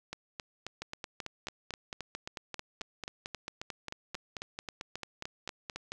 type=two click trains; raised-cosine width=0.2 ms; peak=-21 / -21 dBFS; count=24 / 22; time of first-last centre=0.82-5.92 / 0.13-5.76 s; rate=4.51 / 3.73 Hz; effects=none